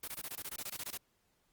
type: noise bursts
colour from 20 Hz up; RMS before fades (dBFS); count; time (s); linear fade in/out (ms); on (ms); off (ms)
white; -41; 14; 0.03-0.975; 5; 48; 21
effects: pink hiss -75 dBFS RMS until 1.52 s + Opus 32 kbps